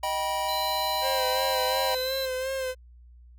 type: chord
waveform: square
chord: Eb augmented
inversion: none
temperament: just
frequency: 622.3 / 777.8 / 972.3 Hz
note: Eb5 / G5 / B5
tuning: 0 / -14 / -27 cents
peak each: -33 / -32 / -30 dBFS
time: 0.03-1.95 s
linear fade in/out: 5 ms
type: tone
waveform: square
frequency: 4029 Hz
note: B7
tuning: 34 cents sharp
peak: -32 dBFS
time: 0.48-2.26 s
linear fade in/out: 10 ms
type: tone with vibrato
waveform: 45% pulse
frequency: 523.3 Hz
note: C5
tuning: in tune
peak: -28 dBFS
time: 1.01-2.75 s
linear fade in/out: 50 ms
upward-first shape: sine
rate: 2.8 Hz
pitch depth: 40 cents each way
effects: added 60 Hz sine -48 dBFS peak until 3.38 s